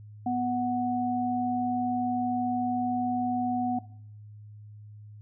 sine tone pair together, 246.9 / 740 Hz, B3 / F#5, 0 / 0 cents, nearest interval octave + perfect fifth, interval 1900 cents, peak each -28 dBFS, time 0.26-3.79 s, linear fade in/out 5 ms, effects noise-tail reverb RT60 0.6 s tail -18 dB re dry + added 105 Hz sine -44 dBFS peak until 5.21 s

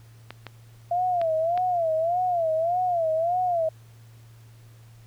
clicks, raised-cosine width 0.3 ms, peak -20 dBFS, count 4, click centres 0.306 / 0.467 / 1.215 / 1.576 s
sine tone with vibrato, 682 Hz, F5, 41 cents flat, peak -21 dBFS, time 0.91-3.69 s, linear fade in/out 5 ms, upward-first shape sine, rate 1.7 Hz, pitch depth 130 cents each way
effects added 114 Hz sine -47 dBFS peak until 5.06 s + pink hiss -59 dBFS RMS until 5.06 s

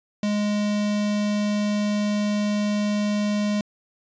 square tone with notch filter, 207.7 Hz, G#3, in tune, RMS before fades -23 dBFS, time 0.23-3.61 s, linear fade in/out 2 ms, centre 1300 Hz, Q 1.9, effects resampled to 16000 Hz

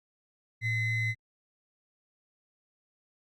triangle ring-modulated tone, 968 Hz, B5, 35 cents flat, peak -22 dBFS, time 0.61-1.15 s, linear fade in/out 50 ms, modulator 1080 Hz, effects Opus 48 kbps

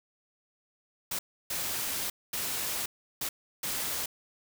white noise bursts at uneven times, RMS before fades -33 dBFS, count 5, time 1.11-1.19 / 1.5-2.1 / 2.33-2.86 / 3.21-3.29 / 3.63-4.06 s, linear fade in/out 5 ms, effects none

